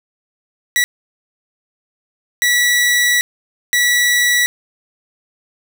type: tone bursts at uneven times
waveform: sawtooth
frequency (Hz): 1946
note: B6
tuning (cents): -26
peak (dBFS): -8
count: 3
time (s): 0.76-0.84 / 2.42-3.21 / 3.73-4.46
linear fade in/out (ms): 0
effects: 8-bit